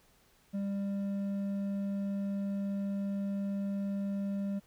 sine tone with hard clipping, 198.6 Hz, G3, 23 cents sharp, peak -33 dBFS, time 0.53-4.6 s, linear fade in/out 20 ms, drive 5 dB, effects pink hiss -66 dBFS RMS until 4.66 s

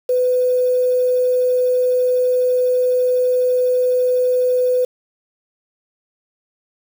sine tone with quantisation, 501 Hz, B4, 25 cents sharp, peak -13 dBFS, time 0.09-4.85 s, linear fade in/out 5 ms, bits 6, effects none

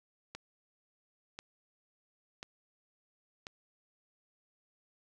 click train, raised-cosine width 0.2 ms, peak -25 dBFS, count 4, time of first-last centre 0.35-3.469 s, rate 0.962 Hz, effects none

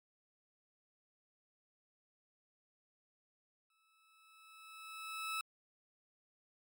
20% pulse tone with exponential growth, 1305 Hz, E6, 18 cents flat, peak -31 dBFS, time 3.7-5.41 s, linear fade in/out 2 ms, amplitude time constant 370 ms, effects MP3 96 kbps

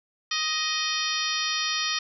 harmonic tone with a mistuned harmonic, 625 Hz, D#5, 8 cents sharp, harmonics 2 / 3 / 4 / 5 / 6 / 7 / 8 / 9, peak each -33 / -33 / -33 / -33 / -33 / -33 / -33 / -33 dBFS, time 0.31-1.99 s, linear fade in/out 5 ms, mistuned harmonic 6, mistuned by -64 cents, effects none

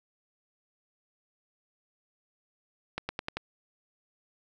accelerating click train, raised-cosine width 0.3 ms, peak -16 dBFS, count 5, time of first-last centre 2.98-3.37 s, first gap 110 ms, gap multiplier 0.92, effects none

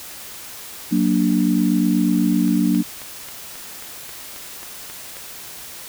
sine chord, Gb augmented, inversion none, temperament equal, 185 / 233.1 / 293.7 Hz, Gb3 / Bb3 / D4, 0 / 0 / 0 cents, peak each -19 dBFS, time 0.91-2.83 s, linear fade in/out 20 ms
click train, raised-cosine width 0.3 ms, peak -21 dBFS, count 11, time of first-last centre 2.48-5.168 s, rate 3.72 Hz
effects white hiss -36 dBFS RMS until 5.88 s

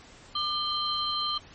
sine tone cluster, 1196 / 3135 / 4119 Hz, D6 / G7 / C8, +31 / -1 / -28 cents, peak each -31 dBFS, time 0.35-1.38 s, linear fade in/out 5 ms, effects pink hiss -51 dBFS RMS until 1.54 s + MP3 32 kbps

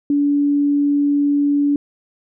sine tone, 287.2 Hz, D4, 39 cents flat, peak -13 dBFS, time 0.1-1.76 s, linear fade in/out 2 ms, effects none

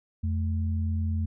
sine tone pair together, 86 / 217.2 Hz, F2 / A3, -26 / -22 cents, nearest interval octave + major third, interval 1604 cents, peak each -25 / -34 dBFS, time 0.23-1.26 s, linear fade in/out 10 ms, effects none

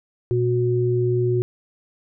sine tone pair together, 120.5 / 364.7 Hz, B2 / F#4, -42 / -25 cents, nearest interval octave + perfect fifth, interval 1917 cents, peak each -20 dBFS, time 0.31-1.42 s, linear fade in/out 0 ms, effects none

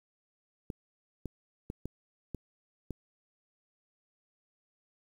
clicks, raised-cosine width 3 ms, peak -24 dBFS, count 6, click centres 0.702 / 1.257 / 1.701 / 1.856 / 2.347 / 2.907 s, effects 9-bit

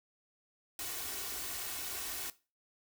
white noise with comb filter, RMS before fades -40 dBFS, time 0.79-2.3 s, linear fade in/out 2 ms, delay 2.7 ms, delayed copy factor +0.55, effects noise-tail reverb RT60 0.3 s tail -17 dB re dry

